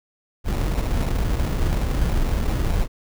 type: noise with sample-and-hold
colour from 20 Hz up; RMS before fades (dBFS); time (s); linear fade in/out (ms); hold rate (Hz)
brown; -21; 0.44-2.88; 50; 1575
effects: none